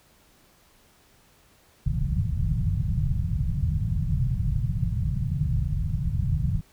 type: low-pass noise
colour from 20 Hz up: white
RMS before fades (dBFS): -25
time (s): 1.86-6.61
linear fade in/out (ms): 10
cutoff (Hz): 160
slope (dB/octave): 48
effects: pink hiss -59 dBFS RMS until 6.72 s